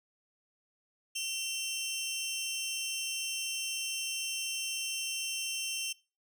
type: tone pair together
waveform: 20% pulse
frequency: 2723 / 3112 Hz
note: F7 / G7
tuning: -44 / -13 cents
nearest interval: major second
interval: 231 cents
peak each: -32 / -31 dBFS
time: 1.15-5.93 s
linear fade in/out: 10 ms
effects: noise-tail reverb RT60 0.3 s tail -21 dB re dry